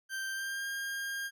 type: tone with pitch glide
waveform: 40% pulse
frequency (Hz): 1568 to 1610.2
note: G6 to G6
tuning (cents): 0 to +46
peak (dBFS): -34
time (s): 0.09-1.31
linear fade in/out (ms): 50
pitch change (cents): +46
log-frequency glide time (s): 0.29-0.67
effects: none